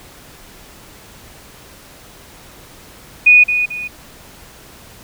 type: tone with echo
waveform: sine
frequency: 2475 Hz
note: D#7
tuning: 10 cents flat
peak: -4 dBFS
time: 3.26-3.44 s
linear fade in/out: 10 ms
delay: 220 ms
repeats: 2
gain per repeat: -9 dB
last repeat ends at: 3.88 s
effects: pink hiss -41 dBFS RMS until 5.03 s